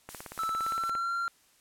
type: noise with tremolo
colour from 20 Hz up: blue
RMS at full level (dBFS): -43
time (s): 0.09-0.9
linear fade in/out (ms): 2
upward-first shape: sine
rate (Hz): 3.8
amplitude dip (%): 45
type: click train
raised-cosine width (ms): 0.5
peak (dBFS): -25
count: 16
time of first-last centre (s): 0.09-0.952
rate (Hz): 17.4
type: tone with pitch glide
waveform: triangle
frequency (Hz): 1318.5 to 1378.5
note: E6 to F6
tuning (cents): 0 to -23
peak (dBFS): -27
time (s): 0.39-1.28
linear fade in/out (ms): 0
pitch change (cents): +77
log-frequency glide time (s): 0.53-1.14
effects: white hiss -64 dBFS RMS until 1.6 s + low-pass 12000 Hz 12 dB/octave